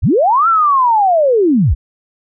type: linear two-way sweep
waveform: sine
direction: up then down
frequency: 40.26 to 1378 to 40.26 Hz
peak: -8 dBFS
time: 0.02-1.75 s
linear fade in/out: 20 ms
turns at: 0.48 s
effects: none